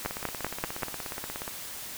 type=two click trains; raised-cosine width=0.5 ms; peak=-20 / -13 dBFS; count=25 / 5; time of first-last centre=0.05-1.479 / 0.06-0.832 s; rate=16.8 / 5.18 Hz; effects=white hiss -40 dBFS RMS until 1.97 s